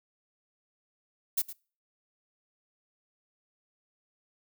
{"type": "noise with echo", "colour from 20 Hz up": "violet", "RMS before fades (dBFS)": -27, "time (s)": [1.37, 1.42], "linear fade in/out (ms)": 10, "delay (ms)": 110, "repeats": 1, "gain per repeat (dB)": -14, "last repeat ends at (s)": 1.53, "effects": ["noise-tail reverb RT60 0.4 s tail -24 dB re dry"]}